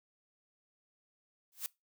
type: noise with exponential growth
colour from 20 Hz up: blue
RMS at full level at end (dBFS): -33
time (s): 1.52-1.66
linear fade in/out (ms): 0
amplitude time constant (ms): 29
effects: noise-tail reverb RT60 0.2 s tail -22 dB re dry